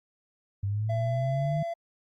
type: exponential sweep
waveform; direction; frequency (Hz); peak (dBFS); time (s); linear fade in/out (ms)
sine; up; 98 to 155.56; -26; 0.63-1.63; 5
type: tone with pitch glide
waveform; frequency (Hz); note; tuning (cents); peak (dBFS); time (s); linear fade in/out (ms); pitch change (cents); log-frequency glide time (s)
triangle; 671 to 676.1; E5 to E5; +31 to +44; -28; 0.89-1.74; 10; +13; 1.03-1.58
effects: Opus 48 kbps